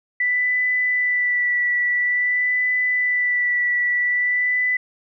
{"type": "tone with vibrato", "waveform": "sine", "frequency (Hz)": 1975.5, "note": "B6", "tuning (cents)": 0, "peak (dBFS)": -17, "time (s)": [0.2, 4.77], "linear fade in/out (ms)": 5, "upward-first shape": "sine", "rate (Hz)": 0.49, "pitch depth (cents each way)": 19, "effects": []}